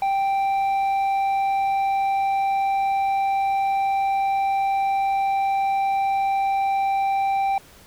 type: tone with tanh clipping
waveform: sine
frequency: 784 Hz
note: G5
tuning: in tune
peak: -20 dBFS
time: 0.02-7.58 s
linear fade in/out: 2 ms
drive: 6 dB
effects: pink hiss -49 dBFS RMS until 7.86 s